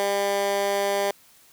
15% pulse tone with high-pass filter, 199.9 Hz, G3, 34 cents sharp, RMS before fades -24 dBFS, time 0-1.11 s, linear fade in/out 0 ms, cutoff 510 Hz, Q 1.4, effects white hiss -55 dBFS RMS until 1.52 s

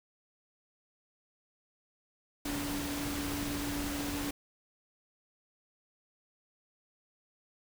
sine tone in noise, 287.5 Hz, D4, 37 cents flat, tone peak -36 dBFS, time 2.45-4.31 s, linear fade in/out 5 ms, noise pink, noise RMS -38 dBFS, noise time 2.45-4.31 s, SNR -1 dB, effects none

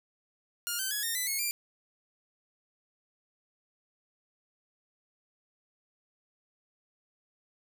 5% pulse tone with pitch steps, 1414 / 1542 / 1681.5 / 1833.7 / 1999.7 / 2181 / 2378 Hz, F6 / G6 / G#6 / A#6 / B6 / C#7 / D7, +21 / -29 / +21 / -29 / +21 / -29 / +21 cents, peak -20 dBFS, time 0.67-1.51 s, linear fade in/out 0 ms, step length 120 ms, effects 10-bit

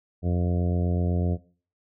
harmonic tone, 88 Hz, F2, 14 cents sharp, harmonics 1 / 2 / 3 / 4 / 5 / 6 / 7 / 8, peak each -23 / -27 / -34 / -36 / -36 / -41 / -39 / -43 dBFS, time 0.22-1.38 s, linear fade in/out 50 ms, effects noise-tail reverb RT60 0.4 s tail -18 dB re dry

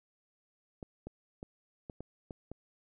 clicks, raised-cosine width 2 ms, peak -29 dBFS, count 7, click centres 0.828 / 1.07 / 1.429 / 1.898 / 2.006 / 2.308 / 2.516 s, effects none

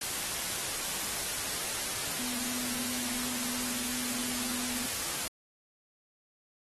sine tone in noise, 246.9 Hz, B3, in tune, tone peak -40 dBFS, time 2.19-4.86 s, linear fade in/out 5 ms, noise white, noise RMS -34 dBFS, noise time 0.01-5.28 s, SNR -9 dB, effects AAC 32 kbps

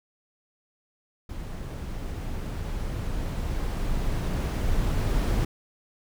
brown noise with level ramp, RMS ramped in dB -35 to -23 dBFS, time 1.29-5.45 s, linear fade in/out 5 ms, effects none

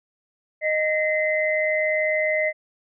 sine tone cluster, 619 / 1875 / 2054 Hz, D#5 / A#6 / C7, -9 / +10 / -33 cents, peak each -22 / -31 / -23 dBFS, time 0.61-2.53 s, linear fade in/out 50 ms, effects none

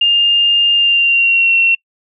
sine tone with pitch glide, 2812 to 2722 Hz, F7 to F7, +11 to -45 cents, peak -8 dBFS, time 0.01-1.75 s, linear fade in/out 5 ms, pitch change -56 cents, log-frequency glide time 0.74-1.55 s, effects noise-tail reverb RT60 0.1 s tail -25 dB re dry

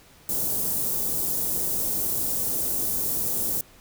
white band-stop noise, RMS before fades -26 dBFS, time 0.29-3.61 s, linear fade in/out 2 ms, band 490 to 9700 Hz, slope 12 dB/octave, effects pink hiss -53 dBFS RMS until 3.8 s

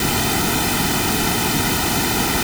pink noise with comb filter, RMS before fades -19 dBFS, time 0-2.43 s, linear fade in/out 2 ms, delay 1.8 ms, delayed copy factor -0.75, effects none

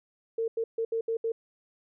sine tone bursts at uneven times, 454.1 Hz, A#4, 45 cents flat, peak -26 dBFS, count 6, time 0.38-0.48 / 0.57-0.64 / 0.78-0.85 / 0.92-1.01 / 1.08-1.17 / 1.24-1.32 s, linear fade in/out 5 ms, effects none

